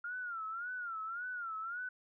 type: tone with vibrato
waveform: sine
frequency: 1393 Hz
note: F6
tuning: 5 cents flat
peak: -38 dBFS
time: 0.04-1.89 s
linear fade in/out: 5 ms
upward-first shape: sine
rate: 1.8 Hz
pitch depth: 130 cents each way
effects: none